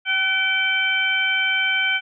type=harmonic tone with a mistuned harmonic; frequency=773 Hz; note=G5; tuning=24 cents flat; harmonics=1 / 2 / 3 / 4; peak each=-33 / -22 / -21 / -24 dBFS; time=0.05-2.01 s; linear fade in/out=50 ms; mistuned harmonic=2; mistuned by=-45 cents; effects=none